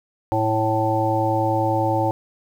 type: harmonic tone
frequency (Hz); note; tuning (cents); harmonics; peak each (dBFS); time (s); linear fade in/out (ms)
110; A2; 0; 1 / 3 / 5 / 7 / 8; -24 / -24 / -24 / -24 / -24; 0.32-2.11; 0
effects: 8-bit